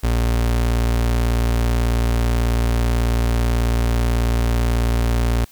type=tone; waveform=35% pulse; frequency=58.27 Hz; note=A#1; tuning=in tune; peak=-14 dBFS; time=0.03-5.45 s; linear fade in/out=10 ms; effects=white hiss -49 dBFS RMS until 5.51 s